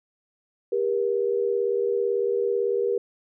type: tone pair together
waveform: sine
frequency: 398.4 / 476.4 Hz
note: G4 / A#4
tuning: +28 / +38 cents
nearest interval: minor third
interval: 310 cents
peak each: -24 dBFS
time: 0.72-2.98 s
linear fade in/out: 5 ms
effects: none